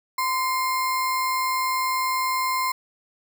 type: tone with sample-and-hold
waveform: sine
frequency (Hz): 1030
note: C6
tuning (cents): -28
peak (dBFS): -21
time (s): 0.18-2.72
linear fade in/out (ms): 5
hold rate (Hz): 3150
effects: none